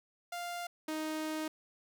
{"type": "tone pair in turn", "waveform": "sawtooth", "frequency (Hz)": [698.5, 311.8], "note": ["F5", "D#4"], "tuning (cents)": [0, 4], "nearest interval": "octave + major second", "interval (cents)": 1396, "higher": "first", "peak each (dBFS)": [-34, -31], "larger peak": "second", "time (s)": [[0.32, 0.67], [0.88, 1.48]], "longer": "second", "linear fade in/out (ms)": 5, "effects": []}